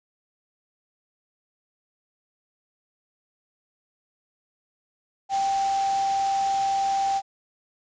sine tone in noise, 784 Hz, G5, in tune, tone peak -21 dBFS, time 5.29-7.22 s, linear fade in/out 50 ms, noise white, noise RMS -35 dBFS, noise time 5.29-7.22 s, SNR +11 dB, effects resampled to 16000 Hz

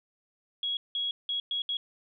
sine tone bursts at uneven times, 3322 Hz, G#7, in tune, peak -28 dBFS, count 5, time 0.63-0.77 / 0.95-1.11 / 1.29-1.4 / 1.51-1.62 / 1.69-1.77 s, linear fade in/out 2 ms, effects none

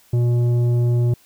sine tone with tanh clipping, 120.4 Hz, B2, 44 cents flat, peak -16 dBFS, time 0.13-1.14 s, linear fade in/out 5 ms, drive 9 dB, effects white hiss -54 dBFS RMS until 1.25 s

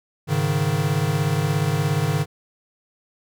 square chord, Ab suspended fourth, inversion none, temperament equal, 103.83 / 138.59 / 155.56 Hz, Ab2 / Db3 / Eb3, 0 / 0 / 0 cents, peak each -27 / -24 / -23 dBFS, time 0.27-2.26 s, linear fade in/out 50 ms, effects none

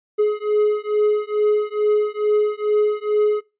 triangle beating tone pair, 420 / 422.3 Hz, G#4 / G#4, +19 / +29 cents, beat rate 2.3 Hz, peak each -17 dBFS, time 0.18-3.41 s, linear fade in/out 20 ms, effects noise-tail reverb RT60 0.3 s tail -24 dB re dry + resampled to 8000 Hz

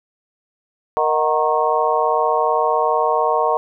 harmonic tone with a mistuned harmonic, 155.56 Hz, D#3, in tune, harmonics 3 / 4 / 5 / 6 / 7, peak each -21 / -21 / -21 / -21 / -21 dBFS, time 0.97-3.57 s, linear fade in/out 0 ms, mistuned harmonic 5, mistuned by -75 cents, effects none

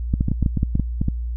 clicks, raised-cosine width 5 ms, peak -7 dBFS, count 12, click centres 0.139 / 0.209 / 0.284 / 0.316 / 0.427 / 0.462 / 0.573 / 0.631 / 0.754 / 0.797 / 1.015 / 1.084 s, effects added 59 Hz sine -23 dBFS peak until 1.36 s

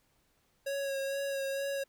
square tone with vibrato, 550 Hz, C#5, 14 cents flat, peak -33 dBFS, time 0.66-1.84 s, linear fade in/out 10 ms, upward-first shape sine, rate 2.2 Hz, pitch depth 22 cents each way, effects pink hiss -72 dBFS RMS until 1.88 s

